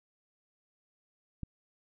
click, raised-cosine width 5 ms, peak -25 dBFS, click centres 1.433 s, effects none

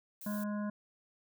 violet noise, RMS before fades -47 dBFS, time 0.21-0.44 s, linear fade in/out 5 ms
harmonic tone, 207.7 Hz, G#3, in tune, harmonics 1 / 3 / 5 / 7 / 8, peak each -34 / -44 / -47 / -51 / -54 dBFS, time 0.26-0.7 s, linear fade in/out 5 ms
effects none

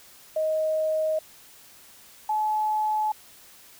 sine tone pair in turn, 627 / 857.1 Hz, D#5 / A5, +13 / -46 cents, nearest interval perfect fourth, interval 541 cents, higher second, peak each -22 dBFS, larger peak neither, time 0.36-1.19 / 2.29-3.12 s, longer neither, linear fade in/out 5 ms, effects white hiss -51 dBFS RMS until 3.79 s

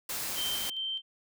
white noise, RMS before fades -35 dBFS, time 0.09-0.7 s, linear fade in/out 5 ms
sine tone with tremolo, 3123 Hz, G7, 7 cents flat, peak -31 dBFS, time 0.35-1.02 s, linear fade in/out 50 ms, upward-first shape square, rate 2.4 Hz, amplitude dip 40%
effects none

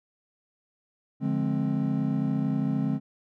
triangle chord, D half-diminished seventh, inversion none, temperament just, 146.83 / 176.2 / 211.4 / 264.3 Hz, D3 / F3 / Ab3 / C4, 0 / +16 / +31 / +18 cents, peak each -27 / -31 / -27 / -27 dBFS, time 1.2-3 s, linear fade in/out 50 ms, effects none

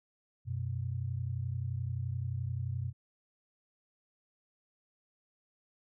sine tone pair together, 93.8 / 125.35 Hz, F#2 / B2, +24 / +26 cents, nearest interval perfect fourth, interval 502 cents, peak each -36 / -35 dBFS, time 0.45-2.93 s, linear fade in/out 50 ms, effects none

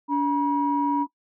sine tone pair together, 286.7 / 961 Hz, D4 / B5, -42 / -48 cents, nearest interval octave + major sixth, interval 2094 cents, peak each -22 / -22 dBFS, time 0.08-1.07 s, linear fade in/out 50 ms, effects noise-tail reverb RT60 0.1 s tail -20 dB re dry + tanh soft clip ceiling -12 dBFS

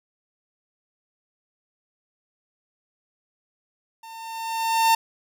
45% pulse tone with level ramp, 904 Hz, A5, 47 cents sharp, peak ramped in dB -40 to -14 dBFS, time 4.03-4.95 s, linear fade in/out 5 ms, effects none

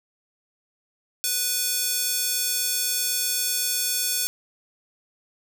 square tone with high-pass filter, 493.9 Hz, B4, in tune, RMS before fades -25 dBFS, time 1.24-4.27 s, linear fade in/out 0 ms, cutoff 5900 Hz, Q 0.74, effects 7-bit

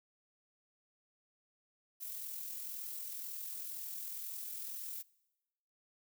violet noise with amplitude modulation, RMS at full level -42 dBFS, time 2-5.03 s, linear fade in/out 20 ms, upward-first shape sine, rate 42 Hz, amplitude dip 35%, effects noise-tail reverb RT60 1.0 s tail -23 dB re dry

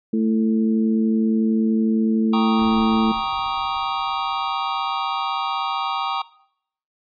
harmonic tone, 110.8 Hz, A2, 13 cents sharp, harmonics 2 / 3 / 4, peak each -18 / -25 / -29 dBFS, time 0.13-3.12 s, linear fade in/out 5 ms
square chord, Eb dominant seventh, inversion first, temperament equal, 784 / 932.3 / 1108.7 / 1244.5 Hz, G5 / Bb5 / Db6 / Eb6, 0 / 0 / 0 / 0 cents, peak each -28 dBFS, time 2.33-6.22 s, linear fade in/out 5 ms
brown noise with exponential decay, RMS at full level -35 dBFS, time 2.59-5.95 s, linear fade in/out 0 ms, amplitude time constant 730 ms
effects noise-tail reverb RT60 0.7 s tail -20 dB re dry + resampled to 11025 Hz

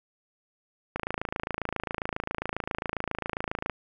click train, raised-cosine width 0.5 ms, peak -14 dBFS, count 76, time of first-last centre 0.96-3.697 s, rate 27.4 Hz, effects none

